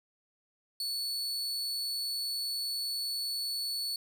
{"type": "tone", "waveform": "40% pulse", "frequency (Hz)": 4435, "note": "C#8", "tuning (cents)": 0, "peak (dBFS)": -31, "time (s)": [0.8, 3.96], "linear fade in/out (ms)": 2, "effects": []}